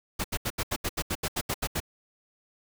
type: noise bursts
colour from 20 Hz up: pink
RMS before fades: -29 dBFS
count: 13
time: 0.19-1.803 s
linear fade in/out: 10 ms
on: 53 ms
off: 77 ms
effects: none